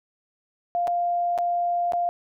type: tone with dropouts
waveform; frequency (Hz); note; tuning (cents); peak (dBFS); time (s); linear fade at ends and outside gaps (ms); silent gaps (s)
sine; 698.5; F5; 0; -21; 0.75-2.09; 0; 0.872-0.878 / 1.378-1.386 / 1.922-1.934
effects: none